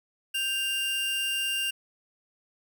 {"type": "tone pair together", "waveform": "45% pulse", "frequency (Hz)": [1571, 2794], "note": ["G6", "F7"], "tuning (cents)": [3, 0], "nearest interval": "minor seventh", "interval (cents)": 997, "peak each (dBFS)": [-38, -27], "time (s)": [0.34, 1.71], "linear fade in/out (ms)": 10, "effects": []}